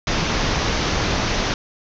pink low-pass noise, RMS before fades -21 dBFS, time 0.07-1.54 s, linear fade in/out 2 ms, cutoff 6400 Hz, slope 96 dB/octave, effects none

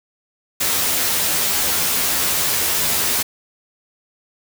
white noise with comb filter, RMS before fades -19 dBFS, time 0.6-3.23 s, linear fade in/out 10 ms, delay 12 ms, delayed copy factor +0.7, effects none

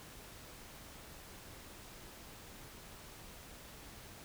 silence, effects pink hiss -53 dBFS RMS until 4.24 s

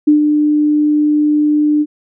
sine tone with ADSR envelope, 299.1 Hz, D4, 32 cents sharp, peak -4 dBFS, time 0.07-1.86 s, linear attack 10 ms, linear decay 120 ms, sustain -5 dB, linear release 48 ms, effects none

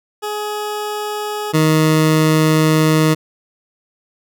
20% pulse tone pair in turn, 420 / 156.73 Hz, G#4 / D#3, +19 / +13 cents, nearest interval octave + perfect fourth, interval 1706 cents, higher first, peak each -16 / -6 dBFS, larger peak second, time 0.22-1.53 / 1.53-3.15 s, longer second, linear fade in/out 20 ms, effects none

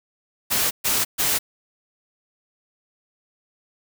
white noise bursts, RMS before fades -21 dBFS, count 3, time 0.5-1.39 s, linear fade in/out 20 ms, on 210 ms, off 130 ms, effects none

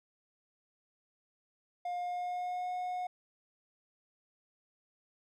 triangle tone with pitch glide, 710 to 725.8 Hz, F5 to F#5, +28 to -34 cents, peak -32 dBFS, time 1.85-3.07 s, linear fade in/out 5 ms, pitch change +38 cents, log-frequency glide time 1.96-2.72 s, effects none

